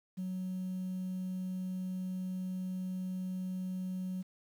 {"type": "tone", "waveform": "sine", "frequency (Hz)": 185, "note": "F#3", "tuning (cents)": 0, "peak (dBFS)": -33, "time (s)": [0.17, 4.23], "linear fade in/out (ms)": 20, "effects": ["tanh soft clip ceiling -33 dBFS", "10-bit"]}